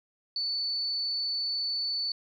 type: tone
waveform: sine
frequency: 4483 Hz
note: C#8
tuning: 19 cents sharp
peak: -28 dBFS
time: 0.36-2.12 s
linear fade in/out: 2 ms
effects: 11-bit